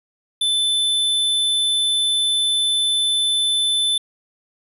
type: tone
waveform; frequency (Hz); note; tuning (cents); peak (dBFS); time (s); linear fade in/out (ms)
square; 3520; A7; 0; -17; 0.41-3.98; 5
effects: resampled to 32000 Hz + 9-bit